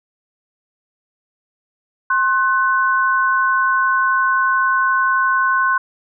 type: tone pair together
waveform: sine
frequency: 1062 / 1501.9 Hz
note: C6 / F#6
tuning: +25 / +25 cents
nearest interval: tritone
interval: 600 cents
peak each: -16 dBFS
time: 2.1-5.78 s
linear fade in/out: 5 ms
effects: none